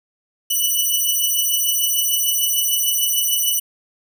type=beating tone pair; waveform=5% pulse; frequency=2960 / 2966.7 Hz; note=F#7 / F#7; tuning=0 / +4 cents; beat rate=6.7 Hz; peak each=-11 dBFS; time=0.5-3.6 s; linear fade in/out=10 ms; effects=none